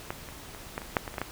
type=clicks; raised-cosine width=0.5 ms; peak=-16 / -26 / -28 / -16 / -25 / -7 / -20 / -26 / -16 / -14 dBFS; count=10; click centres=0.105 / 0.288 / 0.548 / 0.779 / 0.818 / 0.968 / 1.078 / 1.141 / 1.182 / 1.216 s; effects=pink hiss -45 dBFS RMS until 1.31 s